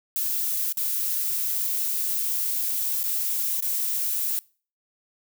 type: noise with dropouts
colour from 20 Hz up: violet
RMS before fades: -26 dBFS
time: 0.16-4.39 s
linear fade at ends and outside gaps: 0 ms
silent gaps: 0.724-0.772 / 3.031-3.039 / 3.604-3.624 s
effects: noise-tail reverb RT60 0.4 s tail -24 dB re dry